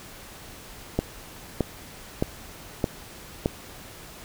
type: click train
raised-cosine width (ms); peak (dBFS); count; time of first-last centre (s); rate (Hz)
2; -8; 5; 0.99-3.459; 1.62
effects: pink hiss -44 dBFS RMS until 4.24 s